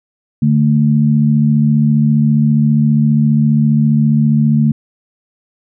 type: tone pair together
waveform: sine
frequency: 146.83 / 221.7 Hz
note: D3 / A3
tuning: 0 / +13 cents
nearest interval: perfect fifth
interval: 713 cents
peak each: -11 dBFS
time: 0.42-4.72 s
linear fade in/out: 5 ms
effects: none